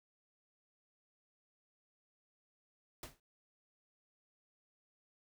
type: noise with exponential decay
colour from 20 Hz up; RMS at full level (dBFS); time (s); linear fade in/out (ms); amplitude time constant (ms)
pink; -43; 3.03-3.2; 2; 36
effects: none